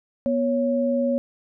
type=tone pair together; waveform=sine; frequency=243.3 / 554.4 Hz; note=B3 / C#5; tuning=-26 / 0 cents; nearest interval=octave + major second; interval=1426 cents; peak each=-22 dBFS; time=0.26-1.18 s; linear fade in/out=0 ms; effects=none